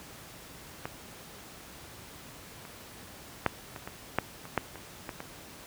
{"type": "clicks", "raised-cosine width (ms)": 0.5, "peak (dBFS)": [-19, -29, -8, -24, -23, -9, -28, -10, -27, -21, -23], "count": 11, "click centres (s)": [0.855, 2.652, 3.463, 3.762, 3.875, 4.186, 4.454, 4.577, 4.757, 5.092, 5.204], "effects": ["pink hiss -48 dBFS RMS until 5.66 s", "high-pass 60 Hz 12 dB/octave"]}